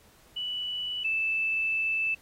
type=tone pair in turn; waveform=sine; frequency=2960 / 2636 Hz; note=F#7 / E7; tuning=0 / -1 cents; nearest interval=major second; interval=201 cents; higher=first; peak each=-30 / -25 dBFS; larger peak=second; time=0.36-1.04 / 1.04-2.15 s; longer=second; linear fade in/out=10 ms; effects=pink hiss -59 dBFS RMS until 2.21 s + AAC 48 kbps